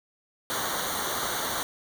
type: noise with comb filter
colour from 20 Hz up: pink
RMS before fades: -30 dBFS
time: 0.5-1.63 s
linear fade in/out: 0 ms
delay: 0.39 ms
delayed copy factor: -0.9
effects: none